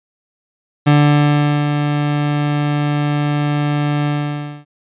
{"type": "tone with ADSR envelope", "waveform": "30% pulse", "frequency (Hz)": 146.83, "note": "D3", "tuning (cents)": 0, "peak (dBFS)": -5, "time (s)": [0.86, 4.65], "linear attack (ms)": 16, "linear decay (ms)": 780, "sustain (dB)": -7, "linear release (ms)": 580, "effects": ["resampled to 8000 Hz"]}